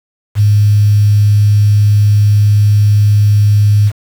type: tone with quantisation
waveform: sine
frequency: 103.83 Hz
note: G#2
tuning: in tune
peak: -5 dBFS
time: 0.35-3.92 s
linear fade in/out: 50 ms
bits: 5
effects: none

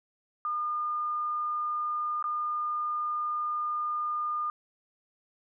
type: tone with dropouts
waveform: sine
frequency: 1213 Hz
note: D#6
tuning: 44 cents flat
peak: -28 dBFS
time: 0.45-4.5 s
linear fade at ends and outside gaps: 1 ms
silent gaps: 2.226-2.241 s
effects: none

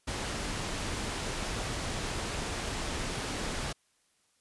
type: low-pass noise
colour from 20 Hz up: pink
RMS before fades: -35 dBFS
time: 0.07-3.73 s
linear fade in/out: 10 ms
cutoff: 9000 Hz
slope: 12 dB/octave
effects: white hiss -71 dBFS RMS until 4.4 s + resampled to 24000 Hz

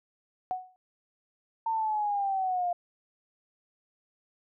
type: tone with exponential decay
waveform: sine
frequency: 740 Hz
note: F#5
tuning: in tune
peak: -25 dBFS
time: 0.51-0.76 s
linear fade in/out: 0 ms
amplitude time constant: 53 ms
type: linear sweep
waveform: sine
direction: down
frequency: 910 to 696 Hz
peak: -26 dBFS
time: 1.66-2.73 s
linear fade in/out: 5 ms
effects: none

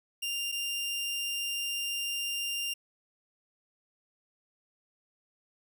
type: tone pair in turn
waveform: sawtooth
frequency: 2794 / 2794 Hz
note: F7 / F7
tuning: 0 / 0 cents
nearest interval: unison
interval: 0 cents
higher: neither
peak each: -28 dBFS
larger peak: neither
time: 0.22-0.52 / 0.52-2.74 s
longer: second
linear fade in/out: 10 ms
effects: none

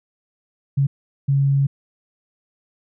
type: tone bursts at uneven times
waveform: sine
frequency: 138.59 Hz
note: C#3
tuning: in tune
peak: -14 dBFS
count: 2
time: 0.77-0.87 / 1.28-1.67 s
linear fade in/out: 10 ms
effects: none

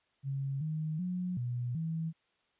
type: tone with pitch steps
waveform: sine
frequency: 136.9 / 156 / 180.8 / 122.2 / 162.2 Hz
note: C#3 / D#3 / F#3 / B2 / E3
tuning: -21 / +5 / -40 / -18 / -28 cents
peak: -32 dBFS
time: 0.23-2.13 s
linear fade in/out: 50 ms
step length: 380 ms
effects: white hiss -74 dBFS RMS until 2.59 s + resampled to 8000 Hz

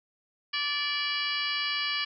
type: harmonic tone with a mistuned harmonic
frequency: 582 Hz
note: D5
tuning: 16 cents flat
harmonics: 2 / 3 / 4 / 5 / 6 / 7 / 8 / 9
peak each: -37 / -35 / -34 / -33 / -38 / -39 / -35 / -42 dBFS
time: 0.53-2.05 s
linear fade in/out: 10 ms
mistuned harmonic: 6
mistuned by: -89 cents
effects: none

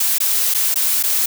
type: noise with dropouts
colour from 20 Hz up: blue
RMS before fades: -17 dBFS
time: 0-1.26 s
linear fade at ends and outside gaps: 5 ms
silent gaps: 0.184-0.202 / 0.54-0.546 / 0.743-0.757 / 1.028-1.036 s
effects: none

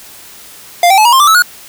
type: tone with pitch steps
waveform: square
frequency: 698.5 / 775 / 860 / 954.2 / 1058.7 / 1174.7 / 1303.4 / 1446.3 Hz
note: F5 / G5 / A5 / A#5 / C6 / D6 / E6 / F#6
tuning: 0 / -20 / -40 / +40 / +20 / 0 / -20 / -40 cents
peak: -5 dBFS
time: 0.83-1.422 s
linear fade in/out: 2 ms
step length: 74 ms
effects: white hiss -35 dBFS RMS until 1.68 s

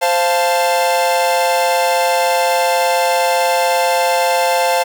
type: chord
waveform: 45% pulse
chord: F major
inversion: second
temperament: equal with one note detuned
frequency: 523.3 / 694.4 / 880 Hz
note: C5 / F5 / A5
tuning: 0 / -10 / 0 cents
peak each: -17 dBFS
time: 0.01-4.84 s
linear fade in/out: 20 ms
effects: none

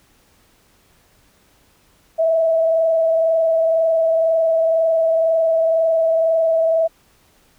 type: tone with frequency modulation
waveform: sine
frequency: 652 Hz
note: E5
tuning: 19 cents flat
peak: -13 dBFS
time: 2.18-6.88 s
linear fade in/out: 20 ms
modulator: 22 Hz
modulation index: 0.46
effects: pink hiss -56 dBFS RMS until 7.58 s

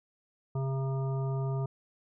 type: harmonic tone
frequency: 134.3 Hz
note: C3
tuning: 46 cents sharp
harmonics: 1 / 3 / 5 / 7 / 9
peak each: -29 / -39 / -43 / -46 / -48 dBFS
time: 0.55-1.66 s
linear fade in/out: 5 ms
effects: none

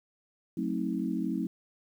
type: chord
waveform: sine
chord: F# diminished seventh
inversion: none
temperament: just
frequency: 185 / 222 / 266.4 / 319.7 Hz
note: F#3 / A3 / C4 / Eb4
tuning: 0 / +16 / +31 / +47 cents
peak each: -34 dBFS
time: 0.57-1.47 s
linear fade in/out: 5 ms
effects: 10-bit

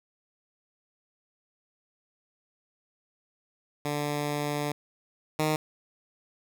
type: tone pair in turn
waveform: 10% pulse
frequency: 146.83 / 154.52 Hz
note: D3 / D#3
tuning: 0 / -12 cents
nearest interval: minor second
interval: 88 cents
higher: second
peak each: -20 / -16 dBFS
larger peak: second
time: 3.85-4.72 / 5.39-5.56 s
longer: first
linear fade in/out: 2 ms
effects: none

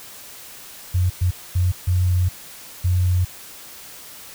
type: tone bursts at uneven times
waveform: sine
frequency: 90.4 Hz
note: F#2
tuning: 40 cents flat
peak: -15 dBFS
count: 5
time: 0.94-1.1 / 1.21-1.31 / 1.55-1.72 / 1.87-2.29 / 2.84-3.25 s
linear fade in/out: 10 ms
effects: white hiss -40 dBFS RMS until 4.34 s

